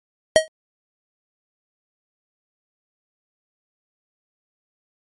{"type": "tone with exponential decay", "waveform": "square", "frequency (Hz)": 633, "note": "D#5", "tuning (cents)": 30, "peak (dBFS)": -6, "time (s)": [0.36, 0.48], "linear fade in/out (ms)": 0, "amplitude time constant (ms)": 25, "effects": ["MP3 48 kbps"]}